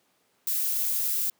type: noise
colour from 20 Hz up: violet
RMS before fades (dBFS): -27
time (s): 0.47-1.3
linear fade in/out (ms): 2
effects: pink hiss -68 dBFS RMS until 1.39 s + high-pass 200 Hz 12 dB/octave